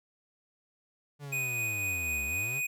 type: linear two-way sweep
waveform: 45% pulse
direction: down then up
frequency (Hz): 146.7 to 68.4 to 146.7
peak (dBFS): -39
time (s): 1.19-2.62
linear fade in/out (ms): 50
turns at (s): 2.25
type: tone with tremolo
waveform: square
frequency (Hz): 2485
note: D#7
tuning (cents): -3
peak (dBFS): -30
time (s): 1.32-2.67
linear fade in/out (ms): 10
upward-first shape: sine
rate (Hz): 4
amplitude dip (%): 25
effects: none